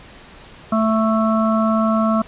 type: harmonic tone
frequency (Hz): 220.6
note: A3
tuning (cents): +5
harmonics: 1 / 3 / 5 / 6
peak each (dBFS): -16 / -21 / -23 / -24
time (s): 0.72-2.22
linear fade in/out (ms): 5
effects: pink hiss -42 dBFS RMS until 2.27 s + resampled to 8000 Hz